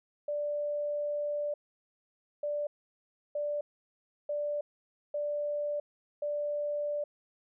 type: tone bursts at uneven times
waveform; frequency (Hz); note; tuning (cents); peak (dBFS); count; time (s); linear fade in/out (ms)
sine; 587.3; D5; 0; -30; 6; 0.28-1.54 / 2.43-2.67 / 3.35-3.61 / 4.29-4.61 / 5.14-5.8 / 6.22-7.04; 5
effects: none